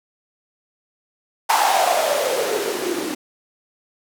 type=noise with band-pass filter sweep; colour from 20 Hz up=blue; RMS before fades=-20 dBFS; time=1.49-3.15 s; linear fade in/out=10 ms; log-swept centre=900 to 290 Hz; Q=7; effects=none